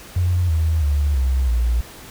sine tone with pitch steps, 89 / 80.21 / 72.29 / 65.15 / 58.72 Hz, F2 / E2 / D2 / C2 / A#1, +33 / -47 / -27 / -7 / +13 cents, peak -15 dBFS, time 0.16-1.81 s, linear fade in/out 5 ms, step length 330 ms, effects pink hiss -40 dBFS RMS until 2.1 s

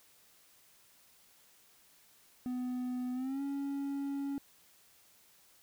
triangle tone with pitch glide, 250 to 279 Hz, B3 to C#4, +21 to +11 cents, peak -32 dBFS, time 2.46-4.38 s, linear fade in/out 0 ms, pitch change +190 cents, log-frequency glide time 3.13-3.42 s, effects white hiss -64 dBFS RMS until 5.62 s

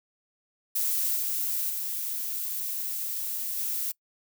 violet noise with level steps, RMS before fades -27 / -29 / -32 / -30 dBFS, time 0.75-3.92 s, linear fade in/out 10 ms, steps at 1.16 / 1.7 / 3.57 s, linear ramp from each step 2 ms, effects noise-tail reverb RT60 0.1 s tail -24 dB re dry

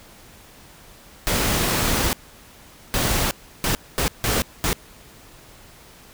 pink noise bursts at uneven times, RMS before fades -21 dBFS, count 6, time 1.27-2.13 / 2.94-3.31 / 3.64-3.75 / 3.98-4.08 / 4.24-4.42 / 4.64-4.73 s, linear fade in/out 0 ms, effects pink hiss -47 dBFS RMS until 6.13 s

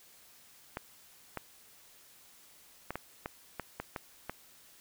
clicks, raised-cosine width 0.5 ms, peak -21 dBFS, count 9, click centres 0.771 / 1.373 / 2.906 / 2.956 / 3.259 / 3.597 / 3.8 / 3.962 / 4.296 s, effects white hiss -59 dBFS RMS until 4.8 s

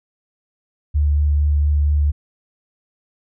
sine tone with vibrato, 73.5 Hz, D2, 2 cents sharp, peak -13 dBFS, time 0.94-2.12 s, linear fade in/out 20 ms, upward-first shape sine, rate 4.3 Hz, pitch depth 12 cents each way, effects none

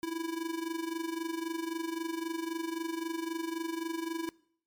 square tone with amplitude modulation, 329.6 Hz, E4, in tune, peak -31 dBFS, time 0.03-4.29 s, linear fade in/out 0 ms, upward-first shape sine, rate 23.8 Hz, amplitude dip 75%, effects noise-tail reverb RT60 0.6 s tail -23 dB re dry + MP3 96 kbps

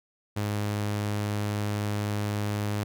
sawtooth tone, 103.83 Hz, G#2, in tune, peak -23 dBFS, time 0.36-2.84 s, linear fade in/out 10 ms, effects none

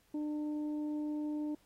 harmonic tone, 300 Hz, D4, 37 cents sharp, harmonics 1 / 2 / 3, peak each -34 / -50 / -55 dBFS, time 0.14-1.55 s, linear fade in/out 5 ms, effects pink hiss -70 dBFS RMS until 1.65 s + AAC 48 kbps

